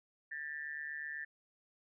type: tone with amplitude modulation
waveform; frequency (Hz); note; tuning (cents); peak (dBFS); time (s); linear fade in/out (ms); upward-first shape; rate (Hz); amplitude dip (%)
sine; 1775; A6; +15; -36; 0.31-1.25; 10; sine; 148; 85
effects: none